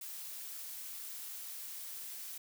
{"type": "noise", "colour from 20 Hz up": "blue", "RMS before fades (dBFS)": -45, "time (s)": [0.01, 2.38], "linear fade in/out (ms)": 5, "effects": []}